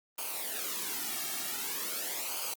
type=noise with flanger; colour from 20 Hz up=white; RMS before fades=-36 dBFS; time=0.18-2.54 s; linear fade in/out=5 ms; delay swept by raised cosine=0.53 to 2.03 ms; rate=0.45 Hz; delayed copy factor=-0.7; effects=high-pass 200 Hz 12 dB/octave + Opus 32 kbps